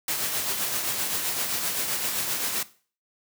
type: noise with tremolo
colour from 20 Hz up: white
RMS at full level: -26 dBFS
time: 0.08-2.63 s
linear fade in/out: 2 ms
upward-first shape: triangle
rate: 7.7 Hz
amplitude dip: 45%
effects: noise-tail reverb RT60 0.4 s tail -17 dB re dry + high-pass 100 Hz 12 dB/octave